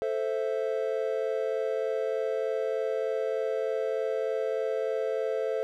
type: chord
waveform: triangle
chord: A minor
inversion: none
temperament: equal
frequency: 440 / 523.3 / 659.3 Hz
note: A4 / C5 / E5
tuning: 0 / 0 / 0 cents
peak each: -28 / -29 / -32 dBFS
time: 0.02-5.63 s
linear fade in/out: 0 ms
effects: none